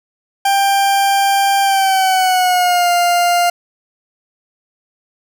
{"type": "tone with pitch glide", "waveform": "40% pulse", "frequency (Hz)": [791, 700.6], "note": ["G5", "F5"], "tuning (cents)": [15, 5], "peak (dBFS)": -10, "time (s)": [0.45, 3.5], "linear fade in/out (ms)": 5, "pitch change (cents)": -210, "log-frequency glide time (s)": [1.61, 2.91], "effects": []}